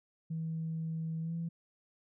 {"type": "tone with pitch glide", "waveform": "sine", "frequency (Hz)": [161.7, 167.02], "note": ["E3", "E3"], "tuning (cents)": [-33, 23], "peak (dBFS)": -33, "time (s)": [0.3, 1.49], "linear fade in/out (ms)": 10, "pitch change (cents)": 56, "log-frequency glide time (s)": [1.21, 1.34], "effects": ["tanh soft clip ceiling -29 dBFS"]}